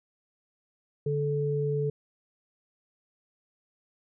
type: tone pair together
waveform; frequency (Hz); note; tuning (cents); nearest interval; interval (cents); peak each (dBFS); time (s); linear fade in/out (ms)
sine; 145.1 / 434.8; D3 / A4; -21 / -21; octave + perfect fifth; 1900; -28; 1.06-1.9; 5
effects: none